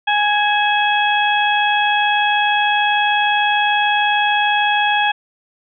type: harmonic tone with a mistuned harmonic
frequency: 830.6 Hz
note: G#5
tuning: in tune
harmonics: 1 / 2 / 3 / 4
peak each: -16 / -19 / -21 / -22 dBFS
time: 0.07-5.12 s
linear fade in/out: 10 ms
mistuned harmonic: 3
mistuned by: +52 cents
effects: none